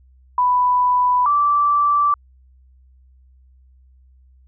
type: tone pair in turn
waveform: sine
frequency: 992 / 1165.3 Hz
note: B5 / D6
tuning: +7 / -14 cents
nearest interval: minor third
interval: 279 cents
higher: second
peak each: -13 dBFS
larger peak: neither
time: 0.38-1.26 / 1.26-2.14 s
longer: neither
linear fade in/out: 2 ms
effects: added 64 Hz sine -48 dBFS peak until 4.47 s